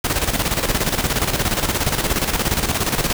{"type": "noise with tremolo", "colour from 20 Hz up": "pink", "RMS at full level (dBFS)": -18, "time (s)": [0.04, 3.13], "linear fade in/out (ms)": 5, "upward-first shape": "square", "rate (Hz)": 17, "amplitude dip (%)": 60, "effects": []}